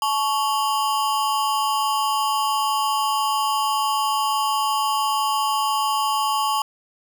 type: ring-modulated tone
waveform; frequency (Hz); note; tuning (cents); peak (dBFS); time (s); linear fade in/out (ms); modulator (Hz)
square; 987.8; B5; 0; -17; 0.02-6.62; 2; 127
effects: 9-bit